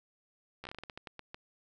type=slowing click train; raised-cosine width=0.3 ms; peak=-27 dBFS; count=13; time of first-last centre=0.64-1.345 s; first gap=13 ms; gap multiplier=1.25; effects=none